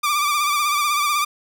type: tone with vibrato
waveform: sawtooth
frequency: 1178 Hz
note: D6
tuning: 5 cents sharp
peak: -14 dBFS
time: 0.03-1.25 s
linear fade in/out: 10 ms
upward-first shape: sine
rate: 16 Hz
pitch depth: 52 cents each way
effects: none